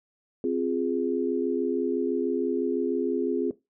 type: chord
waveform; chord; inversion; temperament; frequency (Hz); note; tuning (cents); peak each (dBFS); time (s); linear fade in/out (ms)
sine; F minor; second; equal; 261.6 / 349.2 / 415.3; C4 / F4 / Ab4; 0 / 0 / 0; -28; 0.44-3.51; 2
effects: noise-tail reverb RT60 0.2 s tail -17 dB re dry